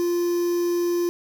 triangle tone with quantisation, 348.1 Hz, F4, 6 cents flat, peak -18 dBFS, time 0-1.09 s, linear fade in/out 0 ms, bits 6, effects none

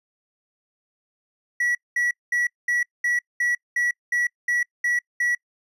triangle tone bursts, 1937 Hz, B6, 34 cents flat, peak -18 dBFS, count 11, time 1.6-5.35 s, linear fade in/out 5 ms, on 150 ms, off 210 ms, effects noise-tail reverb RT60 0.1 s tail -26 dB re dry + resampled to 32000 Hz

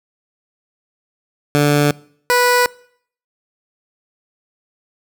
15% pulse tone pair in turn, 146.1 / 491.4 Hz, D3 / B4, -9 / -9 cents, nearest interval octave + major sixth, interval 2100 cents, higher second, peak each -5 dBFS, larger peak neither, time 1.55-1.91 / 2.3-2.66 s, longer neither, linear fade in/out 0 ms, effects noise-tail reverb RT60 0.6 s tail -23 dB re dry

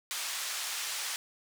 white band-pass noise, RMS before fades -36 dBFS, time 0.11-1.16 s, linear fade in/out 0 ms, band 1000 to 8000 Hz, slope 12 dB/octave, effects none

